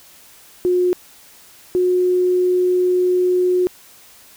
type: tone pair in turn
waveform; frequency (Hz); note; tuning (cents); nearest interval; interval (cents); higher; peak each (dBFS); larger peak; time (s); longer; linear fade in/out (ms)
sine; 360 / 362.7; F#4 / F#4; -47 / -34; unison; 13; second; -13; neither; 0.65-0.93 / 1.75-3.67; second; 0
effects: white hiss -46 dBFS RMS until 4.36 s